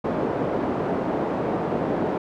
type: band-pass noise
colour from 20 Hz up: pink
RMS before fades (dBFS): -25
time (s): 0.04-2.18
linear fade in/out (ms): 5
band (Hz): 230 to 700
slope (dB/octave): 12
effects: none